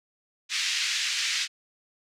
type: band-pass noise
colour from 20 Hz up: pink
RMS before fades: -28 dBFS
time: 0.49-1.48 s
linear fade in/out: 50 ms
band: 2000 to 6500 Hz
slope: 24 dB/octave
effects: none